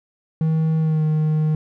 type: tone with pitch glide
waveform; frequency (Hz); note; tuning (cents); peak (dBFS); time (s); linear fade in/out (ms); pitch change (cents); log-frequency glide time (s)
triangle; 159.3 to 154.77; D#3 to D#3; +41 to -9; -14; 0.41-1.55; 2; -50; 0.79-1.04
effects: none